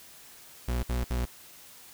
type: tone bursts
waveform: 40% pulse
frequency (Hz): 60.8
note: B1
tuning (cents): -26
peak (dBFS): -26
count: 3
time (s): 0.68-1.254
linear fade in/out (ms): 5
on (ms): 150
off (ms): 62
effects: white hiss -51 dBFS RMS until 1.93 s